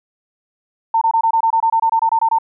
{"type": "tone bursts", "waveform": "sine", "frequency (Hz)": 904, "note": "A5", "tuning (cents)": 47, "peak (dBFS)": -11, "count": 15, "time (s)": [0.94, 2.386], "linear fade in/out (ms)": 5, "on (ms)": 74, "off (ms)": 24, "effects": []}